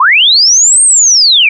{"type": "linear two-way sweep", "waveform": "sine", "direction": "up then down", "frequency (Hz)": [943, 8710, 2261], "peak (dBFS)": -3, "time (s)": [0, 1.49], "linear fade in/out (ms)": 5, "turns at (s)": 0.83, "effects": []}